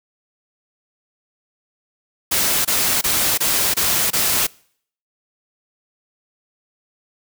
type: noise bursts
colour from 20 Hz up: white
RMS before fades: -18 dBFS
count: 6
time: 2.31-4.47 s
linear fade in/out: 10 ms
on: 340 ms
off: 24 ms
effects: noise-tail reverb RT60 0.6 s tail -25 dB re dry